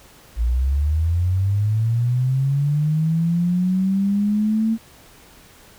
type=linear sweep; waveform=sine; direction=up; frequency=55 to 226.2 Hz; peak=-16 dBFS; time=0.36-4.78 s; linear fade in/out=50 ms; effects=pink hiss -48 dBFS RMS until 5.78 s